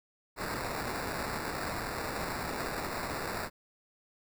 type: noise with sample-and-hold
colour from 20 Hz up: white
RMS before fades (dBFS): -36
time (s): 0.36-3.5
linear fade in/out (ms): 50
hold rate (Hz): 3150
effects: none